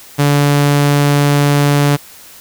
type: tone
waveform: sawtooth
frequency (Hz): 144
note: D3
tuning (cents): -34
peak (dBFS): -5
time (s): 0.18-1.97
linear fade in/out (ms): 20
effects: white hiss -38 dBFS RMS until 2.4 s